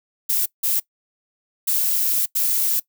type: noise bursts at uneven times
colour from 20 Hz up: violet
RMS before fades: -20 dBFS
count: 4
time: 0.29-0.46 / 0.63-0.8 / 1.67-2.26 / 2.35-2.8 s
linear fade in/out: 10 ms
effects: noise-tail reverb RT60 0.1 s tail -21 dB re dry